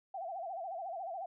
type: tone with vibrato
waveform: sine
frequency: 720 Hz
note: F#5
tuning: 47 cents flat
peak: -38 dBFS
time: 0.14-1.26 s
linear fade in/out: 5 ms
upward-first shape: sine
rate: 14 Hz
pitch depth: 160 cents each way
effects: none